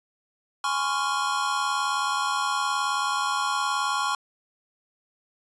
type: chord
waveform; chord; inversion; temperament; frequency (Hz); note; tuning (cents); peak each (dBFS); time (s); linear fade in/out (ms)
square; Db major seventh; second; equal with one note detuned; 830.6 / 1029.7 / 1108.7 / 1396.9; Ab5 / C6 / Db6 / F6; 0 / -28 / 0 / 0; -32 / -31 / -28 / -31; 0.64-4.15; 2
effects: resampled to 22050 Hz